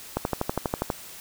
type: click train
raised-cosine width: 1 ms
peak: -10 dBFS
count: 10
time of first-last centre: 0.17-0.902 s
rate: 12.3 Hz
effects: white hiss -43 dBFS RMS until 1.2 s